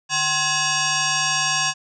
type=tone with frequency modulation; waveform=sine; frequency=1975.5 Hz; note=B6; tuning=in tune; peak=-18 dBFS; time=0.09-1.74 s; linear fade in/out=50 ms; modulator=913 Hz; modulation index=5.5; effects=none